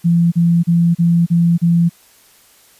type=tone bursts; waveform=sine; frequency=170 Hz; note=F3; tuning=46 cents flat; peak=-9 dBFS; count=6; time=0.04-1.895 s; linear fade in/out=20 ms; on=280 ms; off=35 ms; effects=white hiss -49 dBFS RMS until 2.79 s + resampled to 32000 Hz